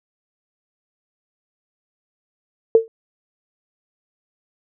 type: tone with exponential decay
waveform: sine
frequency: 451.7 Hz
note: A4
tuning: 45 cents sharp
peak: -4 dBFS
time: 2.75-2.88 s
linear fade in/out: 1 ms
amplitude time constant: 27 ms
effects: none